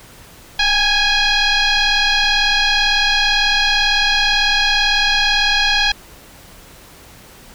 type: tone with frequency modulation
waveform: sine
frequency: 807 Hz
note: G#5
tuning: 50 cents flat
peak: -12 dBFS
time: 0.59-5.92 s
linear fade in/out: 5 ms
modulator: 826 Hz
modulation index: 4.7
effects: pink hiss -42 dBFS RMS until 7.54 s